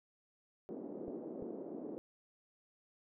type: band-pass noise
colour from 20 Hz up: white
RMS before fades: -45 dBFS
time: 0.69-1.98 s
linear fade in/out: 0 ms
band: 240 to 440 Hz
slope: 24 dB/octave
type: clicks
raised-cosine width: 2 ms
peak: -35 dBFS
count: 2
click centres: 1.081 / 1.424 s
effects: none